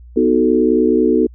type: chord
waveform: sine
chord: B dominant seventh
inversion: none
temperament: equal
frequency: 246.9 / 311.1 / 370 / 440 Hz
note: B3 / D#4 / F#4 / A4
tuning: 0 / 0 / 0 / 0 cents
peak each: -16 dBFS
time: 0.16-1.27 s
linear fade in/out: 10 ms
effects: added 60 Hz sine -36 dBFS peak until 1.34 s